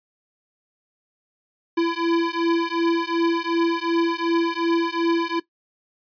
square beating tone pair, 334.3 / 337 Hz, E4 / E4, +24 / +38 cents, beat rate 2.7 Hz, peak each -23 dBFS, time 1.77-5.4 s, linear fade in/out 10 ms, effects noise-tail reverb RT60 0.1 s tail -17 dB re dry + resampled to 11025 Hz

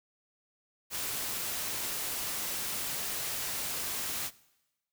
white noise, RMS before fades -35 dBFS, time 0.9-4.31 s, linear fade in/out 50 ms, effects noise-tail reverb RT60 1.0 s tail -21 dB re dry

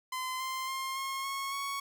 sawtooth tone with pitch steps, 1028 / 1044.2 / 1060.6 / 1077.2 / 1094.2 / 1111.4 Hz, C6 / C6 / C6 / C#6 / C#6 / C#6, -31 / -4 / +23 / -50 / -23 / +4 cents, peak -30 dBFS, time 0.12-1.8 s, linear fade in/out 5 ms, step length 280 ms, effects none

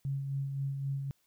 sine tone with tremolo, 137.8 Hz, C#3, 10 cents flat, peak -30 dBFS, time 0.05-1.11 s, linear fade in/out 0 ms, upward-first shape sine, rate 3.8 Hz, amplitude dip 40%, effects white hiss -73 dBFS RMS until 1.26 s

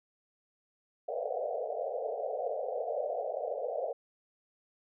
pink band-pass noise, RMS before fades -35 dBFS, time 1.08-3.93 s, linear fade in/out 10 ms, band 450 to 740 Hz, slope 96 dB/octave, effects none

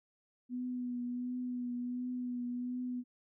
sine tone with vibrato, 246.9 Hz, B3, in tune, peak -35 dBFS, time 0.49-3.04 s, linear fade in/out 50 ms, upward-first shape triangle, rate 1.4 Hz, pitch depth 27 cents each way, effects none

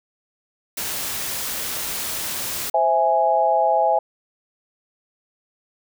white noise, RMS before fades -27 dBFS, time 0.77-2.7 s, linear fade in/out 5 ms
sine chord, C augmented, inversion none, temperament equal, 523.3 / 659.3 / 830.6 Hz, C5 / E5 / G#5, 0 / 0 / 0 cents, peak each -23 / -19 / -18 dBFS, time 2.74-3.99 s, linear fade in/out 5 ms
effects none

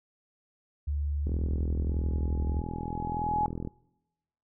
sine tone with pitch glide, 72.7 to 71.37 Hz, D2 to D2, -17 to -49 cents, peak -27 dBFS, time 0.87-2.61 s, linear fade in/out 10 ms, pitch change -32 cents, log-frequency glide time 1.15-2.37 s
click train, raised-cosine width 3 ms, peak -22 dBFS, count 101, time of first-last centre 1.27-3.674 s, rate 41.6 Hz
sine tone with exponential growth, 842 Hz, G#5, 24 cents sharp, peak -23 dBFS, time 1.89-3.46 s, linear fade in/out 1 ms, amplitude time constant 340 ms
effects noise-tail reverb RT60 1.0 s tail -25 dB re dry

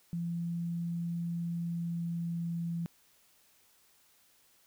sine tone with pitch glide, 170.3 to 169.03 Hz, F3 to E3, -43 to +44 cents, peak -32 dBFS, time 0.13-2.86 s, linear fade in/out 0 ms, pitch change -13 cents, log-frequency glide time 1.35-2.58 s, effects white hiss -66 dBFS RMS until 4.66 s

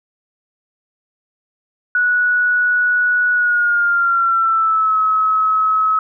sine tone with pitch glide, 1468 to 1285.4 Hz, F#6 to E6, -14 to -44 cents, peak -12 dBFS, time 1.95-5.99 s, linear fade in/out 2 ms, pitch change -230 cents, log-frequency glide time 3.33-4.98 s, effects none

